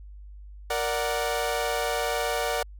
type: chord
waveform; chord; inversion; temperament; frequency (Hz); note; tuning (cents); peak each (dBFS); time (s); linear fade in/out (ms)
sawtooth; Bb augmented; none; equal; 466.2 / 587.3 / 740; Bb4 / D5 / F#5; 0 / 0 / 0; -26; 0.7-2.63; 5
effects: added 50 Hz sine -41 dBFS peak until 2.79 s